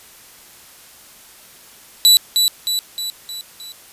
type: tone with echo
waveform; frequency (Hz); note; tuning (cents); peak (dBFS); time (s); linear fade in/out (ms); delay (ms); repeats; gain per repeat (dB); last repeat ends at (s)
sawtooth; 3951; B7; 0; -4; 2.05-2.17; 0; 310; 5; -5; 3.72
effects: white hiss -44 dBFS RMS until 3.92 s + resampled to 32000 Hz